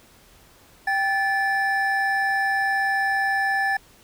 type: tone pair together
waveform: triangle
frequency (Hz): 784 / 1740.8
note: G5 / A6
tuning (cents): 0 / -19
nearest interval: octave + major second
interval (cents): 1381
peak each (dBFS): -22 / -20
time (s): 0.87-3.77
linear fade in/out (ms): 5
effects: pink hiss -53 dBFS RMS until 4.03 s